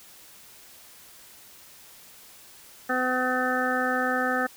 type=harmonic tone; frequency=254 Hz; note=B3; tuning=49 cents sharp; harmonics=1 / 2 / 3 / 5 / 6 / 7; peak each=-30 / -30 / -30 / -30 / -30 / -30 dBFS; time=2.89-4.47 s; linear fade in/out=10 ms; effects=white hiss -50 dBFS RMS until 4.56 s